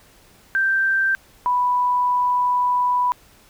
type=tone pair in turn; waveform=sine; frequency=1568 / 987.8 Hz; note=G6 / B5; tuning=0 / 0 cents; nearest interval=minor sixth; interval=800 cents; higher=first; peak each=-16 dBFS; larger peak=neither; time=0.55-1.15 / 1.46-3.12 s; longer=second; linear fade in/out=0 ms; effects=pink hiss -52 dBFS RMS until 3.49 s